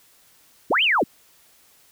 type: linear two-way sweep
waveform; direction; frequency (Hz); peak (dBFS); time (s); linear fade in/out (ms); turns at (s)
sine; up then down; 127.8 to 3196 to 127.8; -16; 0.7-1.04; 10; 0.83
effects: white hiss -56 dBFS RMS until 1.91 s